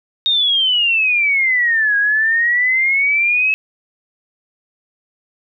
sine exponential two-way sweep, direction down then up, 3729 to 1636 to 2595 Hz, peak -12 dBFS, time 0.26-3.54 s, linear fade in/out 0 ms, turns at 1.97 s, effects none

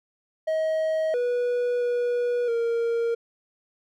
triangle tone with pitch steps, 634 / 488 / 484.8 / 465.1 Hz, D#5 / B4 / B4 / A#4, +32 / -21 / -32 / -4 cents, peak -20 dBFS, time 0.47-3.15 s, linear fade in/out 10 ms, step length 670 ms, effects none

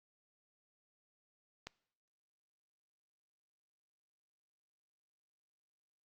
click, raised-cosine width 0.2 ms, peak -26 dBFS, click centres 1.67 s, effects noise-tail reverb RT60 0.7 s tail -23 dB re dry + Opus 48 kbps

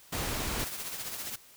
pink noise, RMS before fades -33 dBFS, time 0.12-0.65 s, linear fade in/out 10 ms
white noise with tremolo, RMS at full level -36 dBFS, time 0.59-1.36 s, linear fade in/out 5 ms, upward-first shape triangle, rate 15 Hz, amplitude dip 55%
effects white hiss -56 dBFS RMS until 1.56 s

